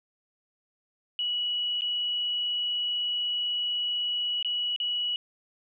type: tone with dropouts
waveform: sine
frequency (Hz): 2931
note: F#7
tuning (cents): -17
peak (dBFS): -26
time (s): 1.19-5.16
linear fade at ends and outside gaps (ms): 1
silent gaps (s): 1.809-1.819 / 4.427-4.447 / 4.762-4.801
effects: none